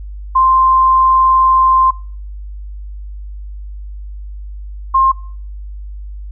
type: tone pair in turn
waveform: sine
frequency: 1046.5 / 1062.3 Hz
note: C6 / C6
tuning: 0 / +26 cents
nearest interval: unison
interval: 26 cents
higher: second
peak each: -7 dBFS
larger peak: neither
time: 0.35-1.91 / 4.94-5.12 s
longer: first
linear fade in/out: 10 ms
effects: noise-tail reverb RT60 0.5 s tail -23 dB re dry + added 50 Hz sine -25 dBFS peak until 6.31 s